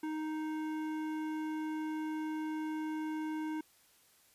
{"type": "tone with hard clipping", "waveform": "sine", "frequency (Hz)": 311.1, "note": "D#4", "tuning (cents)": 0, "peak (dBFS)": -37, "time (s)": [0.03, 3.61], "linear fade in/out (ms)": 5, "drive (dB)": 13, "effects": ["white hiss -66 dBFS RMS until 4.34 s", "resampled to 32000 Hz"]}